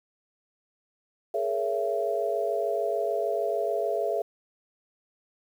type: chord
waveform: sine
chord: A# half-diminished seventh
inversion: third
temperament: just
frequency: 419.5 / 466.2 / 559.4 / 671.3 Hz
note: G#4 / A#4 / C#5 / E5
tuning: +17 / 0 / +16 / +31 cents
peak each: -30 / -33 / -32 / -28 dBFS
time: 1.34-4.22 s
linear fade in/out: 5 ms
effects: 9-bit